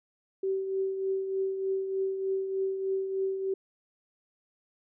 sine tone with tremolo, 384.7 Hz, G4, 33 cents flat, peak -25 dBFS, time 0.43-3.54 s, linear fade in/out 5 ms, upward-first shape triangle, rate 3.3 Hz, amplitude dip 55%, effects none

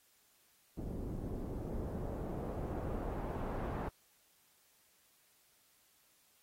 pink noise with low-pass filter sweep, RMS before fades -40 dBFS, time 0.77-3.89 s, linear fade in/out 10 ms, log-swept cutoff 320 to 1000 Hz, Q 0.95, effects white hiss -70 dBFS RMS until 6.42 s + AAC 48 kbps

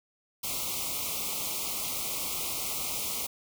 white band-stop noise, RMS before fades -33 dBFS, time 0.43-3.27 s, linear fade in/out 10 ms, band 1300 to 2100 Hz, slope 96 dB/octave, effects none

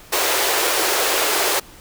pink high-pass noise, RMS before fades -19 dBFS, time 0.12-1.6 s, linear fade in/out 10 ms, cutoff 350 Hz, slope 48 dB/octave, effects pink hiss -44 dBFS RMS until 1.8 s

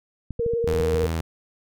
clicks, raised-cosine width 5 ms, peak -19 dBFS, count 9, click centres 0.307 / 0.395 / 0.463 / 0.536 / 0.643 / 0.739 / 0.803 / 0.943 / 1.04 s
sine tone with vibrato, 466.2 Hz, A#4, in tune, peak -21 dBFS, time 0.39-1.07 s, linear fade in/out 10 ms, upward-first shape triangle, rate 18 Hz, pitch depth 46 cents each way
sawtooth tone, 81.7 Hz, E2, 15 cents flat, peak -20 dBFS, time 0.67-1.21 s, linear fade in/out 5 ms
effects none

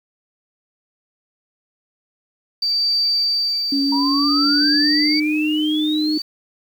sine tone with tremolo, 4642 Hz, D8, 21 cents flat, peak -15 dBFS, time 2.62-5.2 s, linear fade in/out 5 ms, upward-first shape sine, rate 0.6 Hz, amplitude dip 45%
sine tone with pitch glide, 277.2 to 305.8 Hz, C#4 to D#4, 0 to -30 cents, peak -17 dBFS, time 3.72-6.18 s, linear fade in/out 5 ms, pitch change +170 cents, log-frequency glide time 3.83-5.36 s
sine exponential sweep, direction up, 932.3 to 4643 Hz, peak -23 dBFS, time 3.92-6.22 s, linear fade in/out 5 ms
effects 7-bit

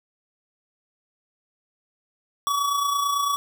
square tone with amplitude modulation, 1136 Hz, C#6, 42 cents sharp, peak -20 dBFS, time 2.47-3.36 s, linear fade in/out 0 ms, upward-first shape sine, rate 29 Hz, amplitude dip 45%, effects none

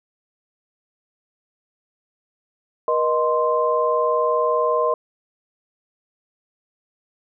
sine tone cluster, 480.2 / 620 / 1045 Hz, B4 / D#5 / C6, -49 / -6 / -2 cents, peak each -21 dBFS, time 2.88-4.94 s, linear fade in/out 2 ms, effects none

